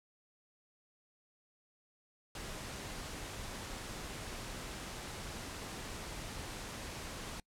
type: noise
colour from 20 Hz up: pink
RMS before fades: -44 dBFS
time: 2.35-7.4 s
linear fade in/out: 2 ms
effects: noise-tail reverb RT60 0.1 s tail -26 dB re dry + low-pass 10000 Hz 12 dB/octave